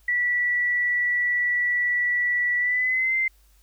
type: tone with pitch glide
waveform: sine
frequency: 1953 to 2081 Hz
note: B6 to C7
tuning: -20 to -10 cents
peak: -20 dBFS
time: 0.08-3.28 s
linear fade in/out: 5 ms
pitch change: +110 cents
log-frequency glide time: 2.58-3.16 s
effects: added 50 Hz sine -55 dBFS peak until 3.62 s + white hiss -63 dBFS RMS until 3.62 s